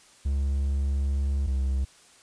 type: tone pair in turn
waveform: triangle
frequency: 69.3 / 66.59 Hz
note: C#2 / C2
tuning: 0 / +31 cents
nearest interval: minor second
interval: 69 cents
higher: first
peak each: -21 dBFS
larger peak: neither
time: 0.25-1.47 / 1.47-1.85 s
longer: first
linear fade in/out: 10 ms
effects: white hiss -55 dBFS RMS until 2.22 s + resampled to 22050 Hz